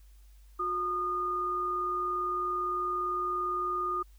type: tone pair together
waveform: sine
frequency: 360.7 / 1223.1 Hz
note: F#4 / D#6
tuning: -44 / -30 cents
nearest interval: octave + major sixth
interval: 2114 cents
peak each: -37 / -29 dBFS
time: 0.59-4.03 s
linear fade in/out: 10 ms
effects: added 50 Hz sine -52 dBFS peak until 4.18 s + white hiss -68 dBFS RMS until 4.18 s